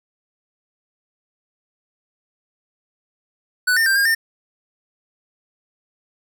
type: tone with pitch steps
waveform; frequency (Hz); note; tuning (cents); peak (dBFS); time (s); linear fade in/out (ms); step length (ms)
square; 1490 / 1810 / 1578 / 1618 / 1810; F#6 / A6 / G6 / G#6 / A6; +12 / +48 / +11 / -46 / +48; -15; 3.67-4.15; 10; 96
effects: none